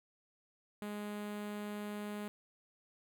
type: tone with notch filter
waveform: sawtooth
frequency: 207.7 Hz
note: G#3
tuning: in tune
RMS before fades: -42 dBFS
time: 0.82-2.28 s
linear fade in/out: 0 ms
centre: 5500 Hz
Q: 1.2
effects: none